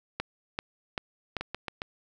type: two click trains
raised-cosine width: 0.3 ms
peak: -14 / -17 dBFS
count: 4 / 4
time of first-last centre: 0.2-1.367 / 1.41-1.819 s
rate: 2.57 / 7.34 Hz
effects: none